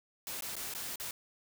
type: noise with dropouts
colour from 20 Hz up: white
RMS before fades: -40 dBFS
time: 0.27-1.11 s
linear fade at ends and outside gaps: 1 ms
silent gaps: 0.408-0.422 / 0.555-0.565 / 0.738-0.749 / 0.958-0.999 s
effects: none